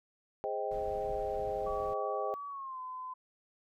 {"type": "chord", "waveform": "sine", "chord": "Ab major seventh", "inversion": "none", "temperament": "equal with one note detuned", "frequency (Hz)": [415.3, 523.3, 626.9, 784], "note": ["Ab4", "C5", "Eb5", "G5"], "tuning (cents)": [0, 0, 13, 0], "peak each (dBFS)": -38, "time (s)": [0.44, 2.34], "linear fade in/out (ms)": 0}
{"type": "noise", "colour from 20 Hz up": "brown", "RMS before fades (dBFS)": -47, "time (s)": [0.71, 1.94], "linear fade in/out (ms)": 5}
{"type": "tone with pitch glide", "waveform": "sine", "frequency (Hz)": [1139, 1020.6], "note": ["C#6", "C6"], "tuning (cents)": [47, -43], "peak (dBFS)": -39, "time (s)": [1.66, 3.14], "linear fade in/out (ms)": 10, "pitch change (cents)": -190, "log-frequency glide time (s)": [2.48, 2.8]}
{"effects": []}